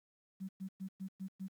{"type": "tone bursts", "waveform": "sine", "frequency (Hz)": 190.4, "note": "F#3", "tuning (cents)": 50, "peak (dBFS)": -39, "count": 6, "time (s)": [0.4, 1.484], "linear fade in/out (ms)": 20, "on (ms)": 89, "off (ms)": 110, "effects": ["11-bit"]}